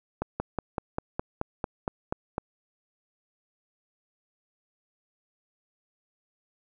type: slowing click train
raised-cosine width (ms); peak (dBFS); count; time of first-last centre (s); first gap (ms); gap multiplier
1; -14; 11; 0.22-2.381; 180; 1.04
effects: none